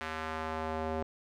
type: tone with band-pass filter sweep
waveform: square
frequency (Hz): 79.4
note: D#2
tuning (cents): +36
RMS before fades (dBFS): -36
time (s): 0.01-1.03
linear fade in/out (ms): 0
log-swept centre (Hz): 1700 to 570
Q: 1.1
effects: none